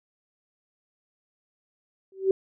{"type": "tone with exponential growth", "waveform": "sine", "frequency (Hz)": 383.7, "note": "G4", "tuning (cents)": -37, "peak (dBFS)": -14, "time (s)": [2.12, 2.31], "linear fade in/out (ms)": 2, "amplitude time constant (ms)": 41, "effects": []}